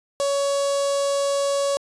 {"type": "tone with notch filter", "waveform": "sawtooth", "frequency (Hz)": 560, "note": "C#5", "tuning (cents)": 18, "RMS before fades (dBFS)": -22, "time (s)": [0.2, 1.77], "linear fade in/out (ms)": 0, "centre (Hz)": 2000, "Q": 0.54, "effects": ["resampled to 22050 Hz"]}